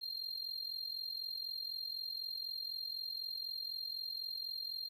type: tone with amplitude modulation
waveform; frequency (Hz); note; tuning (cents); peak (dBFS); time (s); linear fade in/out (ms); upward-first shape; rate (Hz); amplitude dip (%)
triangle; 4195; C8; +4; -35; 0.01-4.89; 20; sine; 44; 75
effects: 12-bit